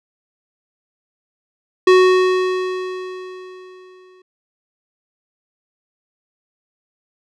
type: tone with exponential decay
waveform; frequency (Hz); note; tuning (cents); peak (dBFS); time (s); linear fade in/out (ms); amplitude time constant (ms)
square; 370; F#4; 0; -7; 1.87-4.22; 5; 510
effects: low-pass 4000 Hz 12 dB/octave